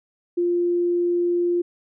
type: tone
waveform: sine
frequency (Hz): 349.2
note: F4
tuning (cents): 0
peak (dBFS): -18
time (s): 0.37-1.62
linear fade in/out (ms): 10
effects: none